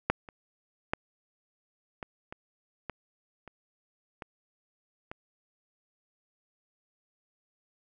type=clicks; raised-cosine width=0.5 ms; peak=-8 / -30 / -12 / -22 / -25 / -20 / -30 / -24 / -24 dBFS; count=9; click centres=0.1 / 0.288 / 0.935 / 2.028 / 2.325 / 2.897 / 3.477 / 4.222 / 5.115 s; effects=none